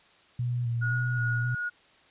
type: tone with vibrato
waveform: sine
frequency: 119.8 Hz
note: A#2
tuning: 48 cents sharp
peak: -26 dBFS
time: 0.39-1.55 s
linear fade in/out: 5 ms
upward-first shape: square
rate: 1.9 Hz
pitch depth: 31 cents each way
type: tone with tremolo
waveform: sine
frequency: 1446 Hz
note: F#6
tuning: 40 cents flat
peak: -28 dBFS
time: 0.81-1.7 s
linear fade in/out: 20 ms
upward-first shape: sine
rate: 2.6 Hz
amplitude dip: 40%
effects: white hiss -59 dBFS RMS until 2.1 s + resampled to 8000 Hz